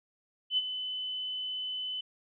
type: tone with ADSR envelope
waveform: sine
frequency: 3019 Hz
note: F#7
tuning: 34 cents sharp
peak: -23 dBFS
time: 0.5-2.01 s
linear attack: 75 ms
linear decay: 33 ms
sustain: -10 dB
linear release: 7 ms
effects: none